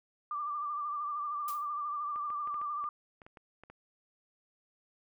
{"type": "tone with vibrato", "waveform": "sine", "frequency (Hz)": 1180, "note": "D6", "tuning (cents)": 8, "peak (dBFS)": -33, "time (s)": [0.31, 2.89], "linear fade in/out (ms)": 2, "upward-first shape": "sine", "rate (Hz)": 13, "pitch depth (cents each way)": 44}
{"type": "noise with exponential decay", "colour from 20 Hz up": "blue", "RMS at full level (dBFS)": -40, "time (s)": [1.48, 1.69], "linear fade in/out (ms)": 2, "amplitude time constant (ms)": 44}
{"type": "clicks", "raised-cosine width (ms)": 0.5, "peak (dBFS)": -36, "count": 11, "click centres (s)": [2.16, 2.303, 2.474, 2.543, 2.615, 2.841, 3.218, 3.265, 3.372, 3.636, 3.7]}
{"effects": []}